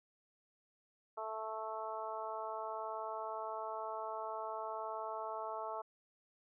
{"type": "harmonic tone", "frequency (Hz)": 219.5, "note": "A3", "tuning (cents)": -4, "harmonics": [2, 3, 4, 5, 6], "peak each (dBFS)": [-48, -44, -44, -46, -48], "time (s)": [1.17, 5.82], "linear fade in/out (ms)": 10, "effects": []}